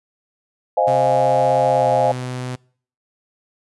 sine chord, F minor seventh, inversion second, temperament equal, 523.3 / 622.3 / 698.5 / 830.6 Hz, C5 / Eb5 / F5 / Ab5, 0 / 0 / 0 / 0 cents, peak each -19 dBFS, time 0.77-2.12 s, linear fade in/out 5 ms
sawtooth tone with pitch glide, 130.81 to 126.35 Hz, C3 to B2, 0 to +40 cents, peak -21 dBFS, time 0.87-2.56 s, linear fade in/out 10 ms, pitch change -60 cents, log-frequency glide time 1.78-1.85 s
effects noise-tail reverb RT60 0.5 s tail -24 dB re dry + resampled to 24000 Hz

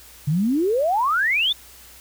sine exponential sweep, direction up, 138.59 to 3657 Hz, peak -17 dBFS, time 0.27-1.53 s, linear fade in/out 10 ms, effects added 61 Hz sine -52 dBFS peak until 2 s + white hiss -46 dBFS RMS until 2 s

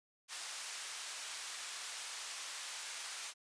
white band-pass noise, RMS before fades -45 dBFS, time 0.28-3.34 s, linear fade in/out 50 ms, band 910 to 8400 Hz, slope 12 dB/octave, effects resampled to 22050 Hz

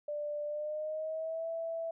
sine tone with pitch glide, 591 to 659.6 Hz, D5 to E5, +11 to +1 cents, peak -34 dBFS, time 0.08-1.91 s, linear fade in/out 5 ms, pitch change +190 cents, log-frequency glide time 0.46-1.48 s, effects none

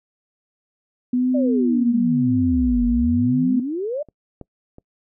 sine tone with vibrato, 246.9 Hz, B3, in tune, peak -16 dBFS, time 1.13-3.6 s, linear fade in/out 5 ms, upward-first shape sine, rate 0.95 Hz, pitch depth 62 cents each way
sine exponential two-way sweep, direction down then up, 616 to 45.67 to 616 Hz, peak -22 dBFS, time 1.34-4.03 s, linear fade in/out 10 ms, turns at 2.84 s
clicks, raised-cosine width 2 ms, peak -31 / -22 / -28 dBFS, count 3, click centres 4.087 / 4.413 / 4.784 s
effects noise-tail reverb RT60 0.1 s tail -25 dB re dry

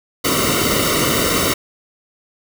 pink noise with comb filter, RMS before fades -17 dBFS, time 0.24-1.54 s, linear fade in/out 10 ms, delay 1.2 ms, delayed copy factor -0.95, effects none

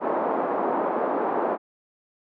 white band-pass noise, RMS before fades -25 dBFS, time 0-1.58 s, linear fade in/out 50 ms, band 260 to 970 Hz, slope 24 dB/octave, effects none

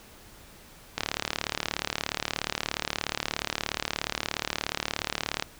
click train, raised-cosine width 0.2 ms, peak -9 dBFS, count 165, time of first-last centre 0.98-5.424 s, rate 36.9 Hz, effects pink hiss -51 dBFS RMS until 5.59 s

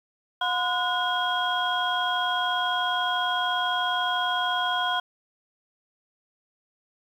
sine tone cluster, 721 / 1022 / 1454 / 3268 Hz, F#5 / C6 / F#6 / G#7, -45 / -41 / -31 / -29 cents, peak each -28 dBFS, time 0.41-5 s, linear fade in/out 5 ms, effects tanh soft clip ceiling -14 dBFS + 9-bit

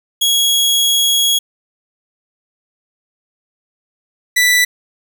sawtooth tone pair in turn, 3322 / 1975.3 Hz, G#7 / B6, 0 / 0 cents, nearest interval major sixth, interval 900 cents, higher first, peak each -8 / -6 dBFS, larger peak second, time 0.21-1.39 / 4.36-4.65 s, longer first, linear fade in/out 10 ms, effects none

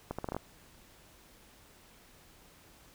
accelerating click train, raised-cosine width 1 ms, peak -21 dBFS, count 7, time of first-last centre 0.11-0.366 s, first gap 76 ms, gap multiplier 0.76, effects pink hiss -59 dBFS RMS until 2.94 s

